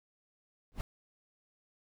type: noise with exponential growth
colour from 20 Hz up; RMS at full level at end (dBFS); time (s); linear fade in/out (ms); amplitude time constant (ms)
brown; -29; 0.72-0.81; 0; 18
effects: none